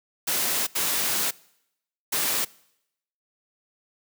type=noise bursts at uneven times; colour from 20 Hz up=white; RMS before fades=-25 dBFS; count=3; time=0.27-0.67 / 0.75-1.31 / 2.12-2.45 s; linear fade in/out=10 ms; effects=noise-tail reverb RT60 0.8 s tail -23 dB re dry + high-pass 150 Hz 12 dB/octave